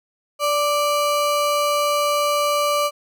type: ring-modulated tone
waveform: square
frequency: 880 Hz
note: A5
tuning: in tune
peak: -15 dBFS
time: 0.39-2.91 s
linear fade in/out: 50 ms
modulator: 297 Hz
effects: none